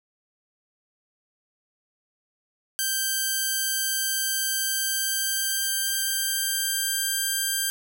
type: tone with pitch glide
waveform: 5% pulse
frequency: 1568 to 1583.5 Hz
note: G6 to G6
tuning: 0 to +17 cents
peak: -13 dBFS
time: 2.79-7.7 s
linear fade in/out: 0 ms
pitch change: +17 cents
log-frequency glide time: 4.54-7.23 s
effects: none